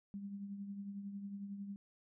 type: tone with tremolo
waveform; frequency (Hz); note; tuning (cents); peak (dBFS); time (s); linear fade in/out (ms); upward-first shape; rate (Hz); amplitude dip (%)
sine; 200; G3; +35; -40; 0.14-1.76; 0; triangle; 11; 55
effects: none